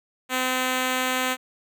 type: tone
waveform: 5% pulse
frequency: 256.3 Hz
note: C4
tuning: 36 cents flat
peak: -11 dBFS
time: 0.29-1.37 s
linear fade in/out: 50 ms
effects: none